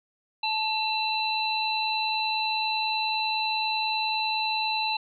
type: tone cluster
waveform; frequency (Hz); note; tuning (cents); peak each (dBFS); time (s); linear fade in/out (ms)
sine; 873 / 2692 / 4005; A5 / E7 / B7; -14 / +36 / +23; -28 / -30 / -29; 0.43-4.97; 5
effects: none